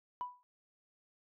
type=tone with exponential decay; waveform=sine; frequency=987.8 Hz; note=B5; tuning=in tune; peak=-32 dBFS; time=0.21-0.43 s; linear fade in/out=0 ms; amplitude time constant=46 ms; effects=tanh soft clip ceiling -30 dBFS